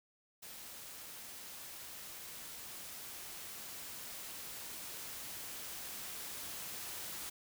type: noise with level ramp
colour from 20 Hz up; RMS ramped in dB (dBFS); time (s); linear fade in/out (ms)
white; -50 to -44; 0.42-7.3; 10
effects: none